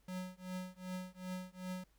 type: tone with tremolo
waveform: square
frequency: 183.9 Hz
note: F#3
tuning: 10 cents flat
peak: -39 dBFS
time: 0.08-1.84 s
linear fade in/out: 5 ms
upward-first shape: triangle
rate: 2.6 Hz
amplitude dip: 100%
effects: added 50 Hz sine -70 dBFS peak until 1.98 s + pink hiss -75 dBFS RMS until 1.98 s